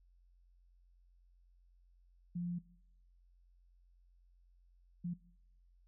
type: tone bursts at uneven times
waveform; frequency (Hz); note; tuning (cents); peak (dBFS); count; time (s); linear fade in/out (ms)
sine; 174.61; F3; 0; -36; 2; 2.35-2.59 / 5.04-5.14; 10
effects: noise-tail reverb RT60 0.7 s tail -21 dB re dry + added 44 Hz sine -64 dBFS peak until 5.87 s